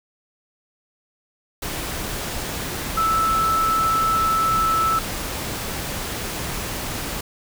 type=tone in noise; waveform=sine; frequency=1315 Hz; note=E6; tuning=5 cents flat; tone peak=-17 dBFS; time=2.97-4.99 s; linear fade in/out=5 ms; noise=pink; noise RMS=-28 dBFS; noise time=1.62-7.21 s; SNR=+8 dB; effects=none